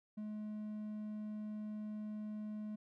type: tone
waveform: triangle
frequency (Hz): 212.4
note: G#3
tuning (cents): +39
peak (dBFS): -39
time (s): 0.17-2.76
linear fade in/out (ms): 10
effects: none